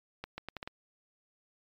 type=accelerating click train; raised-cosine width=0.3 ms; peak=-23 dBFS; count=6; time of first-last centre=0.24-0.675 s; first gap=140 ms; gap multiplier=0.76; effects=MP3 96 kbps